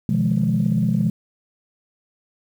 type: chord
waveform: sine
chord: F half-diminished seventh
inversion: second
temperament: just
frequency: 125.72 / 157.15 / 174.61 / 209.5 Hz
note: Cb3 / Eb3 / F3 / Ab3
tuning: +31 / +18 / 0 / +15 cents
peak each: -22 / -23 / -21 / -20 dBFS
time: 0.09-1.1 s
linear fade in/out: 2 ms
effects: tanh soft clip ceiling -9 dBFS + 8-bit